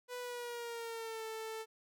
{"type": "tone with pitch glide", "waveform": "sawtooth", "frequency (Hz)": [493.9, 442.6], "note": ["B4", "A4"], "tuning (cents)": [0, 10], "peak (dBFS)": -37, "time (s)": [0.08, 1.66], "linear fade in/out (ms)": 50, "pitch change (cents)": -190, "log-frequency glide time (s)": [0.19, 1.25], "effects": []}